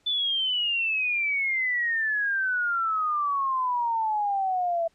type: exponential sweep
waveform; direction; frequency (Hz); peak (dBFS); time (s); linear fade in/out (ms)
sine; down; 3520 to 659.3; -23; 0.06-4.88; 10
effects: pink hiss -66 dBFS RMS until 4.94 s + low-pass 8000 Hz 12 dB/octave